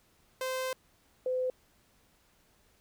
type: tone pair in turn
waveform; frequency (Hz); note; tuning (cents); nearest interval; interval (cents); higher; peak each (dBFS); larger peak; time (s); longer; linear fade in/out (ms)
sawtooth / sine; 518 / 509.7; C5 / C5; -17 / -45; unison; 28; first; -28; neither; 0.41-0.73 / 1.26-1.5; first; 2
effects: pink hiss -67 dBFS RMS until 2.8 s